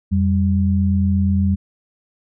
sine tone pair together, 87.13 / 195.6 Hz, F2 / G3, -4 / -4 cents, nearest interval octave + major second, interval 1400 cents, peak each -16 / -17 dBFS, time 0.11-1.56 s, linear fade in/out 20 ms, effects none

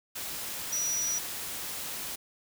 sine tone in noise, 5830 Hz, F#8, 26 cents flat, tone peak -28 dBFS, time 0.72-1.19 s, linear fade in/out 10 ms, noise white, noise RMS -37 dBFS, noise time 0.15-2.16 s, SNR +6 dB, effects none

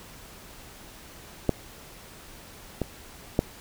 clicks, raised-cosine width 2 ms, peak -7 / -13 / -6 dBFS, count 3, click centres 1.493 / 2.817 / 3.391 s, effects pink hiss -47 dBFS RMS until 3.6 s

